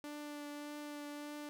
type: tone with vibrato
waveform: sawtooth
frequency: 293.7 Hz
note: D4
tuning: in tune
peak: -40 dBFS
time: 0.04-1.49 s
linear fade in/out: 0 ms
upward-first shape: triangle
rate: 1.7 Hz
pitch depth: 14 cents each way
effects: none